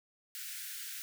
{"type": "high-pass noise", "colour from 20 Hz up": "white", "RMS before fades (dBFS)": -43, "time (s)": [0.35, 1.02], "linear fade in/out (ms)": 0, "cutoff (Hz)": 1400, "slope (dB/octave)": 96, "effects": []}